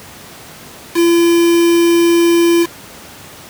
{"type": "tone with quantisation", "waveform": "triangle", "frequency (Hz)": 340, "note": "F4", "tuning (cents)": -46, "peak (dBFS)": -6, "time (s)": [0.94, 2.67], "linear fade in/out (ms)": 50, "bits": 3, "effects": ["pink hiss -35 dBFS RMS until 3.49 s", "high-pass 100 Hz 12 dB/octave"]}